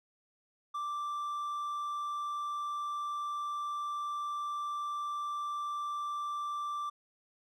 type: tone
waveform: triangle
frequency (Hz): 1174.7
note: D6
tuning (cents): 0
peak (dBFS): -32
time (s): 0.74-6.9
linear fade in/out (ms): 10
effects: none